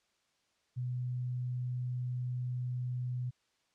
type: tone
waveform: sine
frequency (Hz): 124.6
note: B2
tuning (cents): +16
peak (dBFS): -33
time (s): 0.76-3.31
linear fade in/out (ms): 20
effects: white hiss -75 dBFS RMS until 3.74 s + low-pass 6000 Hz 12 dB/octave